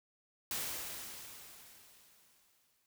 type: noise with exponential decay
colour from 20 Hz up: white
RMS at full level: -37 dBFS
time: 0.51-2.86 s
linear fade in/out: 1 ms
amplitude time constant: 510 ms
effects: noise-tail reverb RT60 0.1 s tail -24 dB re dry